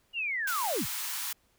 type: linear sweep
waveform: sine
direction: down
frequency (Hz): 2900 to 37.6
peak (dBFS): -29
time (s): 0.13-0.87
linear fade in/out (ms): 50
type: high-pass noise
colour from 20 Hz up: white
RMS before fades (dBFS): -35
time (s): 0.47-1.33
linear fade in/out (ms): 5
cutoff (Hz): 840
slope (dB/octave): 48
effects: pink hiss -69 dBFS RMS until 1.58 s